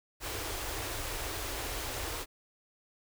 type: band-stop noise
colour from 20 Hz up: pink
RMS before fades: -37 dBFS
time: 0.2-2.26 s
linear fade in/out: 50 ms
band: 120 to 280 Hz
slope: 48 dB/octave
effects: none